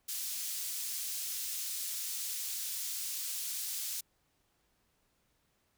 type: high-pass noise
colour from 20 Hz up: pink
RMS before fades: -38 dBFS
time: 0.08-4.01 s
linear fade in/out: 10 ms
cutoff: 5500 Hz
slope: 12 dB/octave
effects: pink hiss -75 dBFS RMS until 5.77 s